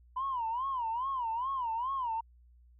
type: tone with vibrato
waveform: sine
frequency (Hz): 987.8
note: B5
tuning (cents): 0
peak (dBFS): -30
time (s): 0.16-2.21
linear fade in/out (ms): 10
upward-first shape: sine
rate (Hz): 2.4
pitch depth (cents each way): 180
effects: tanh soft clip ceiling -26 dBFS + added 60 Hz sine -57 dBFS peak until 2.79 s